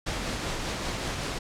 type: noise with tremolo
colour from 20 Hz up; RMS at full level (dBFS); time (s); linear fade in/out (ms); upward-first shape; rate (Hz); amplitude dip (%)
pink; -30; 0.06-1.39; 10; triangle; 5.2; 30
effects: low-pass 7000 Hz 12 dB/octave